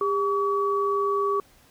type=tone pair together; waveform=sine; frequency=402 / 1137 Hz; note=G4 / C#6; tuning=+44 / +44 cents; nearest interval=octave + tritone; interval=1800 cents; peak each=-24 dBFS; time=0.01-1.4 s; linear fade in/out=2 ms; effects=pink hiss -57 dBFS RMS until 1.7 s